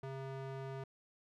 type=tone with band-pass filter; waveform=square; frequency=134.5 Hz; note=C3; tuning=48 cents sharp; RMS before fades=-44 dBFS; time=0.03-0.84 s; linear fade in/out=5 ms; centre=560 Hz; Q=0.51; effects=none